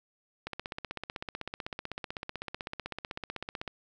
click train, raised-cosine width 0.3 ms, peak -20 dBFS, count 52, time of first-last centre 0.47-3.678 s, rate 15.9 Hz, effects none

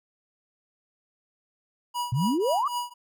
square tone with tremolo, 970 Hz, B5, 31 cents flat, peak -26 dBFS, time 1.94-2.94 s, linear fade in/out 20 ms, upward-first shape triangle, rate 3.9 Hz, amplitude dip 100%
sine exponential sweep, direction up, 115.5 to 1244.5 Hz, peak -22 dBFS, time 2.12-2.68 s, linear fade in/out 5 ms
effects none

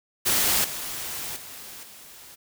white noise with level steps, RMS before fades -22 / -33 / -41 / -46 dBFS, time 0.25-2.36 s, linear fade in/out 20 ms, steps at 0.64 / 1.36 / 1.83 s, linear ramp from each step 5 ms, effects none

